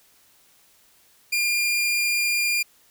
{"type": "tone", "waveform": "sawtooth", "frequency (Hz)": 2405, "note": "D7", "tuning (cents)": 41, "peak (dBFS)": -17, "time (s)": [1.32, 2.63], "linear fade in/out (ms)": 10, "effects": ["white hiss -58 dBFS RMS until 2.9 s"]}